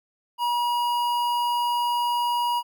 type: tone with notch filter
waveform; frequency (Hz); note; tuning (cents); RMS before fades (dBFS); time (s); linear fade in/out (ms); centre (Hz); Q
square; 960; B5; -49; -24; 0.38-2.63; 50; 7600; 0.78
effects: none